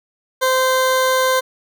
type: tone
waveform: 20% pulse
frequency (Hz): 518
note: C5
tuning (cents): -17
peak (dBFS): -9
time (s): 0.41-1.41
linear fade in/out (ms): 20
effects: none